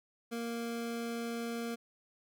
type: tone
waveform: 25% pulse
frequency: 233.1 Hz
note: A#3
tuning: in tune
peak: -32 dBFS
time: 0.31-1.76 s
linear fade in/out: 20 ms
effects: none